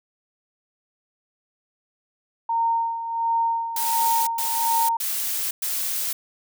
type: tone with tremolo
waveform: sine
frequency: 920 Hz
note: A#5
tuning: 23 cents flat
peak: -18 dBFS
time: 2.49-4.97 s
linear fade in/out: 5 ms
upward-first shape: sine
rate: 1.4 Hz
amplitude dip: 65%
type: noise bursts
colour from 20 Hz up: blue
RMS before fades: -26 dBFS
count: 4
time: 3.76-6.13 s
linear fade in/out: 5 ms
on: 510 ms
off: 110 ms
effects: none